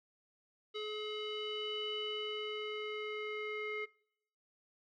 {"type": "tone with low-pass filter sweep", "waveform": "square", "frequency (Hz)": 425.5, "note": "G#4", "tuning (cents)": 42, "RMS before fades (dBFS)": -40, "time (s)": [0.74, 3.86], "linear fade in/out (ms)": 20, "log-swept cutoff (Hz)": [3500, 2300], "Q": 8, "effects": ["noise-tail reverb RT60 0.7 s tail -23 dB re dry"]}